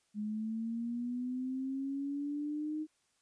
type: linear sweep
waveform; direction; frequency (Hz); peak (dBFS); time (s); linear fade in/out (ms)
sine; up; 207.7 to 311.1; -34; 0.14-2.87; 50
effects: white hiss -75 dBFS RMS until 3.21 s + resampled to 22050 Hz